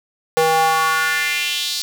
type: tone with high-pass filter sweep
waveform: square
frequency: 160 Hz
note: D#3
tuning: 49 cents sharp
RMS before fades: -18 dBFS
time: 0.37-1.82 s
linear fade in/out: 0 ms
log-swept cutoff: 540 to 4600 Hz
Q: 3.1
effects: none